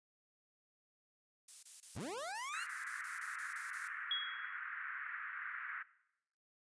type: noise bursts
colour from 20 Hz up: violet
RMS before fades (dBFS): -48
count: 14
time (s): 1.48-3.879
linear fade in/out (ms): 5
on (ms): 150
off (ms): 23
type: linear sweep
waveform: 25% pulse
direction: up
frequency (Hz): 56.4 to 1459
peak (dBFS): -38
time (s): 1.95-2.65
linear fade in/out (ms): 20
type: band-pass noise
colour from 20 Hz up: white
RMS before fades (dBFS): -45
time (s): 2.53-5.83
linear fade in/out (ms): 10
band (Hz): 1300 to 1900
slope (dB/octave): 48
type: tone with exponential decay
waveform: sine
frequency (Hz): 3322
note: G#7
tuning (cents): 0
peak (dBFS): -32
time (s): 4.11-4.57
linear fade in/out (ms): 2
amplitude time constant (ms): 100
effects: noise-tail reverb RT60 0.8 s tail -19 dB re dry + resampled to 22050 Hz